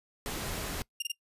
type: noise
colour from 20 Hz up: pink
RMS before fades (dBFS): -36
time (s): 0.26-0.82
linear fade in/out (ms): 0
type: tone bursts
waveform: sawtooth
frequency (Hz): 2805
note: F7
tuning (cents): +7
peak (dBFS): -27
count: 3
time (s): 1-1.119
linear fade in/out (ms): 5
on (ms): 23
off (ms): 25
effects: noise-tail reverb RT60 0.1 s tail -23 dB re dry + resampled to 32000 Hz